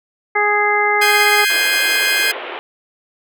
harmonic tone, 415.3 Hz, G#4, in tune, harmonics 1 / 2 / 3 / 4 / 5, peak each -20 / -18 / -21 / -21 / -17 dBFS, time 0.35-1.45 s, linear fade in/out 10 ms
30% pulse chord, Ab major seventh, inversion third, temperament equal, 1568 / 1661.2 / 2093 / 2489 Hz, G6 / Ab6 / C7 / Eb7, 0 / 0 / 0 / 0 cents, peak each -17 dBFS, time 1.01-2.32 s, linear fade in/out 10 ms
pink band-pass noise, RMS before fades -28 dBFS, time 1.5-2.59 s, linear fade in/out 0 ms, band 340 to 3300 Hz, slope 48 dB/octave
effects none

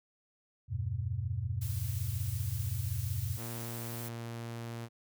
sine chord, E minor, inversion none, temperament equal, 82.41 / 98 / 123.47 Hz, E2 / G2 / B2, 0 / 0 / 0 cents, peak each -39 / -35 / -36 dBFS, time 0.68-3.39 s, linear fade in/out 50 ms
blue noise, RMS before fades -45 dBFS, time 1.61-4.09 s, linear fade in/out 10 ms
sawtooth tone, 116.54 Hz, A#2, in tune, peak -35 dBFS, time 3.36-4.89 s, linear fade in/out 50 ms
effects none

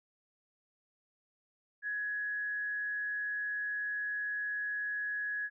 sine tone with frequency modulation, 1678 Hz, G#6, 17 cents sharp, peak -33 dBFS, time 1.82-5.5 s, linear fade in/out 50 ms, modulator 157 Hz, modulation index 0.21, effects none

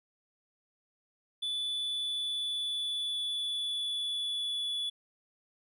triangle tone with pitch glide, 3473 to 3427 Hz, A7 to A7, -23 to -46 cents, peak -30 dBFS, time 1.42-4.9 s, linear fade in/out 10 ms, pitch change -23 cents, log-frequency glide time 1.71-4.72 s, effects none

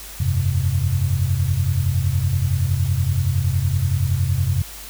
sine chord, F suspended second, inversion none, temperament equal with one note detuned, 87.31 / 98 / 132.18 Hz, F2 / G2 / C3, 0 / 0 / +18 cents, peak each -21 dBFS, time 0.2-4.62 s, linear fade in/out 5 ms, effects added 50 Hz sine -40 dBFS peak until 4.89 s + white hiss -37 dBFS RMS until 4.89 s

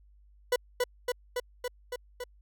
40% pulse tone with echo, 493.9 Hz, B4, in tune, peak -22 dBFS, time 0.52-0.56 s, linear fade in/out 5 ms, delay 280 ms, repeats 6, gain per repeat -2 dB, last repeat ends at 2.24 s, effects added 50 Hz sine -56 dBFS peak until 2.41 s

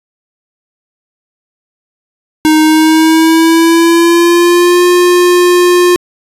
square tone with pitch glide, 311.1 to 355.3 Hz, D#4 to F4, 0 to +30 cents, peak -5 dBFS, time 2.45-5.96 s, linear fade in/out 0 ms, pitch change +230 cents, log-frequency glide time 2.62-4.84 s, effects resampled to 32000 Hz

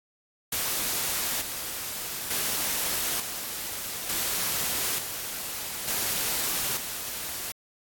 white noise with tremolo, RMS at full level -28 dBFS, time 0.52-7.52 s, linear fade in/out 5 ms, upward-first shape square, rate 0.56 Hz, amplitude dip 50%, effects AAC 64 kbps

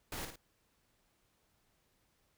pink noise with echo, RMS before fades -42 dBFS, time 0.12-0.25 s, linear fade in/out 2 ms, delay 54 ms, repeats 2, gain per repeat -6 dB, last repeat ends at 0.358 s, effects pink hiss -75 dBFS RMS until 2.37 s

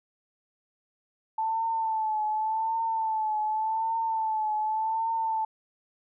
sine tone with vibrato, 880 Hz, A5, in tune, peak -25 dBFS, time 1.38-5.45 s, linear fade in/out 5 ms, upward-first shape triangle, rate 0.87 Hz, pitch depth 57 cents each way, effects none

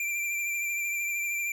square tone with vibrato, 2363 Hz, D7, 10 cents sharp, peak -29 dBFS, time 0-1.52 s, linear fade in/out 2 ms, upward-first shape triangle, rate 13 Hz, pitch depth 30 cents each way, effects none

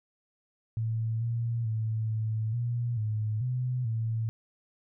sine tone with pitch steps, 112.4 / 116.6 / 110.5 / 109.9 / 119.4 / 107.8 / 125.8 / 112.7 Hz, A2 / A#2 / A2 / A2 / A#2 / A2 / B2 / A2, +37 / +1 / +8 / -2 / +42 / -35 / +32 / +42 cents, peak -27 dBFS, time 0.77-4.29 s, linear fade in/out 0 ms, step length 440 ms, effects none

